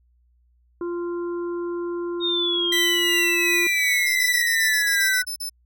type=harmonic tone; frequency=346.9 Hz; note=F4; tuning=12 cents flat; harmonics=1 / 3 / 4; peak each=-25 / -38 / -43 dBFS; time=0.81-3.67 s; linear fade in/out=2 ms
type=exponential sweep; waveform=sine; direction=down; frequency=3730 to 1482 Hz; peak=-21 dBFS; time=2.2-5.25 s; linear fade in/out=50 ms
type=tone with tremolo; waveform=sawtooth; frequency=1975.5 Hz; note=B6; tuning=in tune; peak=-16 dBFS; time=2.72-5.22 s; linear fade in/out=5 ms; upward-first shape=triangle; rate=2.7 Hz; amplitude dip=35%
type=tone bursts; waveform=20% pulse; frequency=5274 Hz; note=E8; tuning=in tune; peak=-22 dBFS; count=11; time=4.06-5.496 s; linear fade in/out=10 ms; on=96 ms; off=38 ms
effects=added 60 Hz sine -58 dBFS peak until 5.65 s